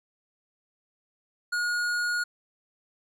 sine tone with hard clipping, 1440 Hz, F#6, 47 cents flat, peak -27 dBFS, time 1.52-2.24 s, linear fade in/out 10 ms, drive 12 dB, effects none

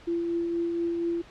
sine tone with tremolo, 339.7 Hz, F4, 48 cents flat, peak -24 dBFS, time 0.07-1.22 s, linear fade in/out 10 ms, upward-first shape triangle, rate 4.2 Hz, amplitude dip 30%, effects pink hiss -51 dBFS RMS until 1.3 s + low-pass 4000 Hz 12 dB/octave

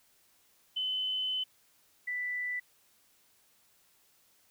sine tone pair in turn, 3033 / 1980.6 Hz, F#7 / B6, +42 / +4 cents, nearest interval perfect fifth, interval 738 cents, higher first, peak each -30 / -32 dBFS, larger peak first, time 0.76-1.44 / 2.07-2.6 s, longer first, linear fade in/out 10 ms, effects white hiss -67 dBFS RMS until 4.5 s

